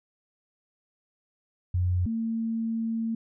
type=tone pair in turn; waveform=sine; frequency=89.8 / 226.3 Hz; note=F2 / A3; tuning=+49 / +49 cents; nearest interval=octave + major third; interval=1600 cents; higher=second; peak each=-22 / -26 dBFS; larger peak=first; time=1.74-2.06 / 2.06-3.15 s; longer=second; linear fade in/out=5 ms; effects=none